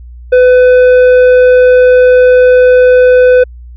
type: tone with tanh clipping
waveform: sine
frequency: 502 Hz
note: B4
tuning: 28 cents sharp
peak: -3 dBFS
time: 0.32-3.44 s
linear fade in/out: 10 ms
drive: 8 dB
effects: added 60 Hz sine -27 dBFS peak until 3.76 s